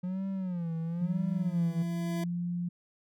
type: tone with vibrato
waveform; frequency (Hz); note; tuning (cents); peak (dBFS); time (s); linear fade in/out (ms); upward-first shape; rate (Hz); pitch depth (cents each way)
triangle; 177.9; F3; +32; -29; 0.03-1.83; 10; sine; 1; 150
type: tone with exponential growth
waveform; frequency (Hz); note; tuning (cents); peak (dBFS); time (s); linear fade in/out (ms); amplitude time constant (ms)
25% pulse; 336.1; E4; +34; -31; 0.58-2.24; 5; 360
type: tone with pitch glide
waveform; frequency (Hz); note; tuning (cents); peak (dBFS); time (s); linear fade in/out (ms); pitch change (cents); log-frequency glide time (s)
sine; 167.8 to 174.82; E3 to F3; +31 to +2; -30; 1.01-2.69; 10; +71; 1.16-2.5
effects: none